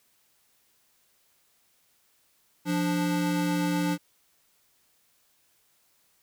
square tone pair together, 174.61 / 293.7 Hz, F3 / D4, 0 / 0 cents, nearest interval major sixth, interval 900 cents, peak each -28 dBFS, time 2.65-3.98 s, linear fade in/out 50 ms, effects white hiss -67 dBFS RMS until 6.22 s

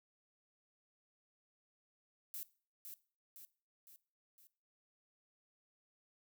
violet noise with echo, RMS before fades -45 dBFS, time 2.34-2.43 s, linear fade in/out 0 ms, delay 510 ms, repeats 4, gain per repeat -5 dB, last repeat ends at 4.47 s, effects noise-tail reverb RT60 0.4 s tail -19 dB re dry

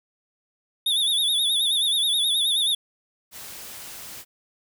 square tone with vibrato, 3571 Hz, A7, 25 cents sharp, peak -20 dBFS, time 0.86-2.75 s, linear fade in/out 5 ms, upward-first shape sine, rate 9.4 Hz, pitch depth 96 cents each way
white noise, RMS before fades -39 dBFS, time 3.31-4.25 s, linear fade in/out 50 ms
effects none

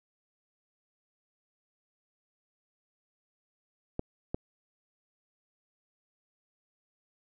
clicks, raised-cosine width 2 ms, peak -18 dBFS, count 2, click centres 3.994 / 4.345 s, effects none

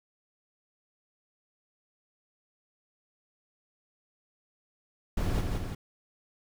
brown noise with echo, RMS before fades -29 dBFS, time 5.17-5.41 s, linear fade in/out 5 ms, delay 170 ms, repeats 2, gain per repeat -3 dB, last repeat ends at 5.75 s, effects none

